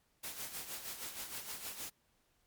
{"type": "noise with tremolo", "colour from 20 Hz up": "white", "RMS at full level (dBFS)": -42, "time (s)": [0.23, 1.9], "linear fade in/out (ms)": 10, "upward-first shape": "sine", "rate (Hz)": 6.4, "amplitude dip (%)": 60, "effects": ["pink hiss -75 dBFS RMS until 2.46 s", "MP3 96 kbps"]}